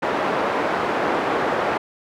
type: band-pass noise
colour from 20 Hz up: pink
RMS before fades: -22 dBFS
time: 0.02-1.78 s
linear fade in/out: 10 ms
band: 370 to 1400 Hz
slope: 12 dB/octave
effects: none